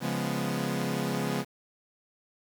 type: chord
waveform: sawtooth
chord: C# dominant seventh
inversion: none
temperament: equal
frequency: 138.59 / 174.61 / 207.7 / 246.9 Hz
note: C#3 / E#3 / G#3 / B3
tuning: 0 / 0 / 0 / 0 cents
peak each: -30 dBFS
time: 0-1.45 s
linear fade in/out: 50 ms
effects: 8-bit